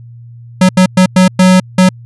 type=tone bursts at uneven times; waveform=square; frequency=185 Hz; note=F#3; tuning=in tune; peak=-4 dBFS; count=6; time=0.61-0.69 / 0.77-0.86 / 0.97-1.06 / 1.16-1.28 / 1.39-1.6 / 1.78-1.89 s; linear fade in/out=5 ms; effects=added 118 Hz sine -30 dBFS peak until 2.05 s + resampled to 24000 Hz